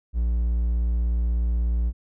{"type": "tone", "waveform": "triangle", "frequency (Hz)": 58.27, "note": "A#1", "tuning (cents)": 0, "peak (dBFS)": -18, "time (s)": [0.13, 1.93], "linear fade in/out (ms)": 50, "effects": []}